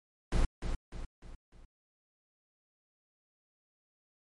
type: noise with echo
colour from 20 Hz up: brown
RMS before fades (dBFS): -26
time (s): 0.32-0.45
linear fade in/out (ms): 2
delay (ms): 300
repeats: 4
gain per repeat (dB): -7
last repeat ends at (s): 1.65
effects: MP3 48 kbps